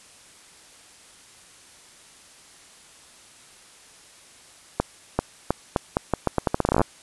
accelerating click train, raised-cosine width 1 ms, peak -5 dBFS, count 20, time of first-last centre 4.8-6.815 s, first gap 390 ms, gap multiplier 0.81, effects white hiss -50 dBFS RMS until 7.02 s + resampled to 24000 Hz

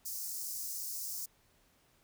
white high-pass noise, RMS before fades -40 dBFS, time 0.05-1.26 s, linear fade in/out 10 ms, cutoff 4900 Hz, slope 48 dB/octave, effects pink hiss -69 dBFS RMS until 2.03 s

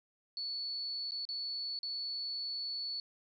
sine tone with dropouts, 4435 Hz, C#8, in tune, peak -36 dBFS, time 0.37-3 s, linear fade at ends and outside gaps 1 ms, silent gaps 1.109-1.119 / 1.252-1.289 / 1.79-1.831 s, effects none

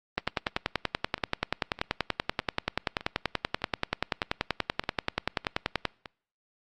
two click trains, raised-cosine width 0.3 ms, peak -9 / -23 dBFS, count 60 / 10, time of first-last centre 0.18-5.853 / 0.57-6.058 s, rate 10.4 / 1.64 Hz, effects noise-tail reverb RT60 0.6 s tail -26 dB re dry + Opus 24 kbps

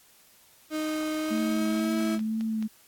35% pulse tone with pitch glide, 310 to 325.8 Hz, D#4 to E4, -6 to -20 cents, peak -26 dBFS, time 0.7-2.19 s, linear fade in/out 50 ms, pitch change +86 cents, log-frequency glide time 1.17-1.98 s
sine tone with vibrato, 220 Hz, A3, in tune, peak -26 dBFS, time 1.3-2.68 s, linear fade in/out 20 ms, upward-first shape triangle, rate 2 Hz, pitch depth 27 cents each way
click train, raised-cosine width 0.2 ms, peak -27 dBFS, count 5, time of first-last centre 1.76-2.626 s, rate 4.62 Hz
effects white hiss -58 dBFS RMS until 2.87 s + AAC 64 kbps

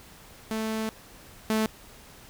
sawtooth tone pair in turn, 220 / 218.5 Hz, A3 / A3, 0 / -12 cents, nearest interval unison, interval 12 cents, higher first, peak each -24 / -19 dBFS, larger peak second, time 0.51-0.89 / 1.5-1.66 s, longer first, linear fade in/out 0 ms, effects pink hiss -50 dBFS RMS until 2.29 s

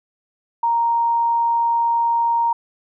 sine tone, 932.3 Hz, A#5, in tune, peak -15 dBFS, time 0.63-2.53 s, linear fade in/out 5 ms, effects none

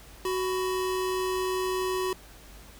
square tone pair together, 372.3 / 994 Hz, F#4 / B5, +11 / +11 cents, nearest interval octave + perfect fourth, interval 1700 cents, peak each -28 / -35 dBFS, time 0.25-2.13 s, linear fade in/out 2 ms, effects added 50 Hz sine -50 dBFS peak until 2.79 s + pink hiss -51 dBFS RMS until 2.79 s

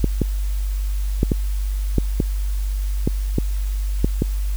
clicks, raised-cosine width 3 ms, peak -4 dBFS, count 10, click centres 0.043 / 0.217 / 1.231 / 1.318 / 1.983 / 2.202 / 3.075 / 3.384 / 4.045 / 4.221 s, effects added 49 Hz sine -19 dBFS peak until 4.56 s + white hiss -42 dBFS RMS until 4.56 s

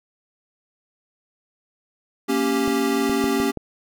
square chord, G diminished, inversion first, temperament equal with one note detuned, 233.1 / 278 / 392 Hz, Bb3 / Db4 / G4, 0 / +5 / 0 cents, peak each -26 / -23 / -24 dBFS, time 2.28-3.52 s, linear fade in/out 20 ms
clicks, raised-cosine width 2 ms, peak -16 dBFS, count 5, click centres 2.678 / 3.096 / 3.242 / 3.401 / 3.573 s
effects none

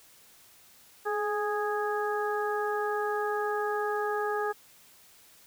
harmonic tone with a mistuned harmonic, 414.1 Hz, G#4, 5 cents flat, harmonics 1 / 2 / 3 / 4, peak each -30 / -33 / -35 / -36 dBFS, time 1.05-4.53 s, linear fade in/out 20 ms, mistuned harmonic 1, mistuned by +31 cents, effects white hiss -57 dBFS RMS until 5.46 s

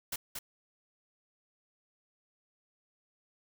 white noise with echo, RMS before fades -36 dBFS, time 0.12-0.16 s, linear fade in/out 5 ms, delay 230 ms, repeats 1, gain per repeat -4 dB, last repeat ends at 0.39 s, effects none

